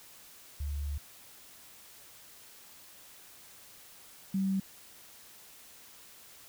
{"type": "tone pair in turn", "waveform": "sine", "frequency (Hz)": [72.2, 192.75], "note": ["D2", "G3"], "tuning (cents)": [-29, -29], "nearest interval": "octave + perfect fourth", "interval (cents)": 1700, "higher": "second", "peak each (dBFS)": [-32, -27], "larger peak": "second", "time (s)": [[0.6, 0.98], [4.34, 4.6]], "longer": "first", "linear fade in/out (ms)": 5, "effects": ["white hiss -54 dBFS RMS until 6.48 s"]}